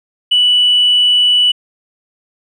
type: tone with hard clipping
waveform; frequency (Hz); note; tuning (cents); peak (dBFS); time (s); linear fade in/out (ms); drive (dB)
sine; 2960; F#7; 0; -8; 0.31-1.52; 10; 1
effects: resampled to 22050 Hz